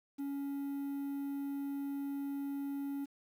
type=tone with quantisation; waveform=triangle; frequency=280 Hz; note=C#4; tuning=18 cents sharp; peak=-34 dBFS; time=0.18-3.06 s; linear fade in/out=20 ms; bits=10; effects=none

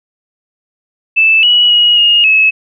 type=tone with pitch steps; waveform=sine; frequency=2635 / 2927 / 2898 / 2853 / 2585 Hz; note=E7 / F#7 / F#7 / F7 / E7; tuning=-1 / -19 / -37 / +36 / -34 cents; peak=-5 dBFS; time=1.16-2.51 s; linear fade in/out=20 ms; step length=270 ms; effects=none

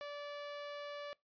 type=tone; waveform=sawtooth; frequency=580 Hz; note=D5; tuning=22 cents flat; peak=-39 dBFS; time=0.01-1.13 s; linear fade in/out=0 ms; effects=noise-tail reverb RT60 0.2 s tail -23 dB re dry + resampled to 11025 Hz

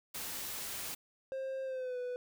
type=noise; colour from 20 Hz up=white; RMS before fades=-41 dBFS; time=0.14-0.95 s; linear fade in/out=10 ms
type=tone with pitch glide; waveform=triangle; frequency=531 to 495.4 Hz; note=C5 to B4; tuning=+25 to +5 cents; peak=-34 dBFS; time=1.32-2.16 s; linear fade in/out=0 ms; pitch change=-120 cents; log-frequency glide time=1.64-1.98 s
effects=none

